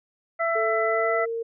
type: harmonic tone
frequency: 667 Hz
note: E5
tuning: 20 cents sharp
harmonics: 1 / 2 / 3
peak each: -24 / -27 / -28 dBFS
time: 0.39-1.26 s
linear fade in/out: 20 ms
type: tone with pitch glide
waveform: sine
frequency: 440 to 458.9 Hz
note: A4 to A#4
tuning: 0 to -27 cents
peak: -26 dBFS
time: 0.55-1.43 s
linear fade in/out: 10 ms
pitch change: +73 cents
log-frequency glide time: 0.84-1.16 s
effects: none